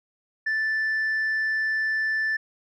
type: tone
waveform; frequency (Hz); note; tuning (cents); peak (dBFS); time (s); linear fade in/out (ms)
sine; 1760; A6; 0; -20; 0.46-2.37; 10
effects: tanh soft clip ceiling -21 dBFS